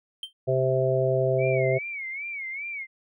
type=tone with exponential decay; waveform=triangle; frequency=3136 Hz; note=G7; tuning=in tune; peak=-26 dBFS; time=0.23-0.33 s; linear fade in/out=2 ms; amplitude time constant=20 ms
type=harmonic tone; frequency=130.81 Hz; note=C3; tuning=in tune; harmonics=1 / 3 / 4 / 5; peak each=-26 / -26 / -26 / -26 dBFS; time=0.47-1.79 s; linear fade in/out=20 ms
type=tone with vibrato; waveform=sine; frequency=2224 Hz; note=C#7; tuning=5 cents sharp; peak=-31 dBFS; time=1.38-2.87 s; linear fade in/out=50 ms; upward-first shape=sine; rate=2.5 Hz; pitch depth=120 cents each way
effects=none